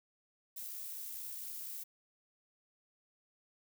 violet noise with amplitude modulation, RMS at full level -43 dBFS, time 0.56-1.84 s, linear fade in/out 10 ms, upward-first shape sine, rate 64.2 Hz, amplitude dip 25%, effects none

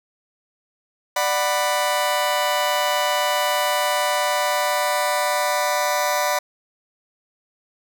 sawtooth chord, B minor, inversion first, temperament just, 592.7 / 740.8 / 987.8 Hz, D5 / F#5 / B5, +16 / +2 / 0 cents, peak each -19 / -21 / -19 dBFS, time 1.16-6.39 s, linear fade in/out 5 ms, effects none

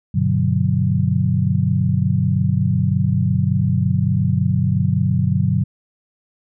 sine chord, G major seventh, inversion none, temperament equal, 98 / 123.47 / 146.83 / 185 Hz, G2 / B2 / D3 / F#3, 0 / 0 / 0 / 0 cents, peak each -20 dBFS, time 0.14-5.64 s, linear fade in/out 10 ms, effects none

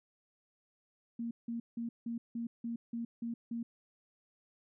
sine tone bursts, 233.1 Hz, A#3, in tune, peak -35 dBFS, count 9, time 1.19-3.63 s, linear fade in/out 5 ms, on 120 ms, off 170 ms, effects none

